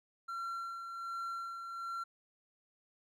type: tone with tremolo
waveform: triangle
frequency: 1364 Hz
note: F6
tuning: 41 cents flat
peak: -35 dBFS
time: 0.28-2.04 s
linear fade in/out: 10 ms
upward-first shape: sine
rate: 1.3 Hz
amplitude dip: 45%
effects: none